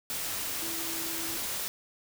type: tone in noise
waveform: sine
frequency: 329.6 Hz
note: E4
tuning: in tune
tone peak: -41 dBFS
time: 0.62-1.37 s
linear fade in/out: 0 ms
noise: white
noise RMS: -34 dBFS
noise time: 0.1-1.68 s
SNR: -10 dB
effects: none